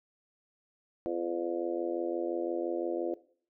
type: harmonic tone with a mistuned harmonic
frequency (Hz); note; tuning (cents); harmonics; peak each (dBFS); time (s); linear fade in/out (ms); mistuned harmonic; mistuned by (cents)
85.8; F2; -30; 3 / 4 / 5 / 6 / 7 / 8; -45 / -33 / -41 / -37 / -39 / -44; 1.06-3.14; 0; 8; +51
effects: noise-tail reverb RT60 0.5 s tail -17 dB re dry